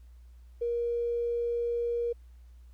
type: tone with tanh clipping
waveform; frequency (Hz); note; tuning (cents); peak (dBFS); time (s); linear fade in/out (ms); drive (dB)
triangle; 473.3; A#4; +26; -27; 0.61-2.13; 10; 3
effects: added 60 Hz sine -49 dBFS peak until 2.73 s + pink hiss -72 dBFS RMS until 2.73 s